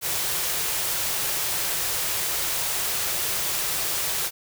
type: band-stop noise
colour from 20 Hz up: white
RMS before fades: -26 dBFS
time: 0.01-4.31 s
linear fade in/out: 50 ms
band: 190 to 310 Hz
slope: 96 dB/octave
effects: none